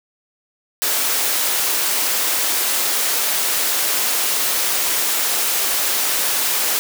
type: high-pass noise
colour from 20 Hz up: white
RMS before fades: -19 dBFS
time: 0.82-6.79 s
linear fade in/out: 0 ms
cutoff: 340 Hz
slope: 12 dB/octave
effects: none